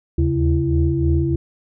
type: tone cluster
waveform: sine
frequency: 76.8 / 80 / 136.7 / 334.2 Hz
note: D#2 / D#2 / C#3 / E4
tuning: -22 / +49 / -24 / +24 cents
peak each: -20 dBFS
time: 0.18-1.36 s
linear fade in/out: 5 ms
effects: tanh soft clip ceiling -5 dBFS